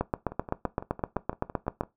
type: two click trains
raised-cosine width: 1 ms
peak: -12 / -24 dBFS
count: 15 / 10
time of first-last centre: 0.01-1.809 / 0.32-1.835 s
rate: 7.78 / 5.94 Hz
effects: noise-tail reverb RT60 0.2 s tail -18 dB re dry